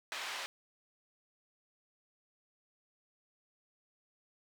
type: band-pass noise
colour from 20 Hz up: white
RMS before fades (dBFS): -41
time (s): 0.12-0.46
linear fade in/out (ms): 0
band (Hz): 690 to 3400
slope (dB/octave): 12
effects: none